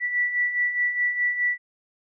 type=beating tone pair; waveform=sine; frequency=1956 / 1960.8 Hz; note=B6 / B6; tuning=-17 / -13 cents; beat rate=4.8 Hz; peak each=-29 / -22 dBFS; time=0-1.58 s; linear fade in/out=50 ms; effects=none